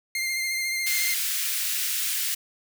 sawtooth tone with vibrato, 2104 Hz, C7, 9 cents sharp, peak -22 dBFS, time 0.15-1.14 s, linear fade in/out 2 ms, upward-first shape triangle, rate 14 Hz, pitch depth 27 cents each way
white high-pass noise, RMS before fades -27 dBFS, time 0.86-2.35 s, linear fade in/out 10 ms, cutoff 1700 Hz, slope 24 dB/octave
effects none

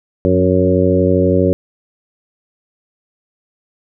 harmonic tone with a mistuned harmonic, 92.5 Hz, F#2, in tune, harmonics 1 / 2 / 3 / 4 / 5 / 6, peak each -17 / -17 / -17 / -17 / -17 / -17 dBFS, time 0.25-1.53 s, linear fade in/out 0 ms, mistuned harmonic 2, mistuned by -33 cents, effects none

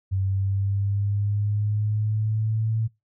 sine linear sweep, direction up, 95.5 to 112 Hz, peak -21 dBFS, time 0.11-2.88 s, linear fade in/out 20 ms, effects noise-tail reverb RT60 0.2 s tail -22 dB re dry

